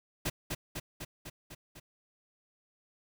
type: noise with echo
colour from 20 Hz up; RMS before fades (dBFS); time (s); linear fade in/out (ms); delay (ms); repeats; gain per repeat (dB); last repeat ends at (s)
pink; -32; 0.25-0.3; 10; 250; 6; -3; 1.8
effects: none